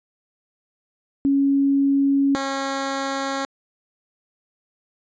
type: tone pair in turn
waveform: sine / 10% pulse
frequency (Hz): 277.2 / 272.4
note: C#4 / C#4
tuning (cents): 0 / -30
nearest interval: unison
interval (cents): 30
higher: first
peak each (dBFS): -15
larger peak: neither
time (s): 1.25-2.35 / 2.35-3.45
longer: neither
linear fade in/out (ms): 0
effects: resampled to 16000 Hz